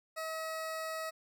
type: tone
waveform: 20% pulse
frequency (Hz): 640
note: D#5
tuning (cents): +49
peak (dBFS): -32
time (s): 0.16-1.11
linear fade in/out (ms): 20
effects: none